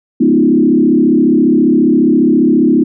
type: tone with frequency modulation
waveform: sine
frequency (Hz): 279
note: C#4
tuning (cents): +11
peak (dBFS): -6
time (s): 0.2-2.84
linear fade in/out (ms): 10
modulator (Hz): 34.7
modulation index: 1.9
effects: none